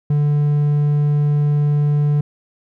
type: tone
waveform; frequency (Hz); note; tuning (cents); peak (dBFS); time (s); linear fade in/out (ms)
triangle; 146.83; D3; 0; -11; 0.1-2.21; 5
effects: none